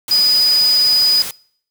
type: tone in noise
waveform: sine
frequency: 4959 Hz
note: D#8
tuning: 7 cents flat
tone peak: -10 dBFS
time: 0.11-1.22 s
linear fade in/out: 2 ms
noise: white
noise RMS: -26 dBFS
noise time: 0.08-1.31 s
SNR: +13 dB
effects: noise-tail reverb RT60 0.6 s tail -25 dB re dry